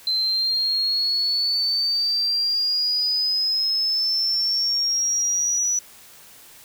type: exponential sweep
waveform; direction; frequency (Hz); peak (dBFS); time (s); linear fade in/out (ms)
sine; up; 4078 to 5920; -19; 0.07-5.79; 2
effects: white hiss -47 dBFS RMS until 6.64 s